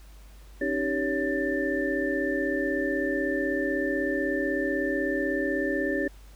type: tone cluster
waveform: sine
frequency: 274.7 / 310.8 / 390.7 / 559 / 1778 Hz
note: C#4 / D#4 / G4 / C#5 / A6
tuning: -16 / -2 / -6 / +14 / +18 cents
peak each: -31 dBFS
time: 0.61-6.08 s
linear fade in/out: 5 ms
effects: added 50 Hz sine -46 dBFS peak until 6.35 s + pink hiss -57 dBFS RMS until 6.35 s